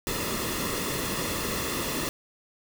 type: noise with comb filter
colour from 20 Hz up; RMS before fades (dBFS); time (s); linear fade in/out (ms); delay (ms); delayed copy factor
pink; -30; 0.07-2.09; 0; 1.3; -0.6
effects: none